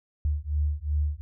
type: beating tone pair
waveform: sine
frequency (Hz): 73 / 75.7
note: D2 / D#2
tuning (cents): -10 / -47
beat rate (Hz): 2.7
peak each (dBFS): -27 / -27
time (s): 0.25-1.21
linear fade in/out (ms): 0
effects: none